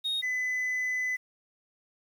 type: tone pair in turn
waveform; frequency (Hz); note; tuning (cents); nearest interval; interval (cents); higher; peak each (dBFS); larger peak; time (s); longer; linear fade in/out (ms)
sine; 3729 / 2008; A#7 / B6; 0 / +28; major seventh; 1072; first; -25; neither; 0.04-0.22 / 0.22-1.17; second; 20
effects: tanh soft clip ceiling -26 dBFS + 9-bit